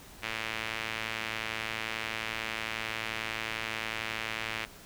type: tone with band-pass filter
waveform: sawtooth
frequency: 111.2 Hz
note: A2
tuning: 19 cents sharp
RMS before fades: -36 dBFS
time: 0.22-4.66 s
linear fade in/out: 20 ms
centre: 2400 Hz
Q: 1.8
effects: pink hiss -51 dBFS RMS until 4.85 s